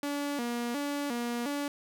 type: tone with vibrato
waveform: sawtooth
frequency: 261.6 Hz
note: C4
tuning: in tune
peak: -27 dBFS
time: 0.03-1.68 s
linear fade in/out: 2 ms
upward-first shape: square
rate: 1.4 Hz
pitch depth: 160 cents each way
effects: none